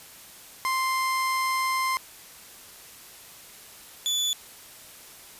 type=tone pair in turn; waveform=30% pulse; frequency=1046.5 / 3464 Hz; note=C6 / A7; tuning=0 / -28 cents; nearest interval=octave + major sixth; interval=2072 cents; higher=second; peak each=-21 dBFS; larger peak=neither; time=0.65-1.97 / 4.06-4.33 s; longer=first; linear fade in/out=0 ms; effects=white hiss -47 dBFS RMS until 5.39 s + resampled to 32000 Hz